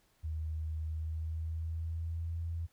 sine tone with pitch glide, 78.7 to 83.38 Hz, D#2 to E2, +20 to +20 cents, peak -34 dBFS, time 0.23-2.67 s, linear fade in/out 20 ms, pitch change +100 cents, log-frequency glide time 0.84-2.38 s, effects pink hiss -71 dBFS RMS until 2.72 s

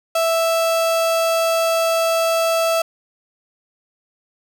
35% pulse tone, 659.3 Hz, E5, in tune, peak -14 dBFS, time 0.15-2.82 s, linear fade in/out 5 ms, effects none

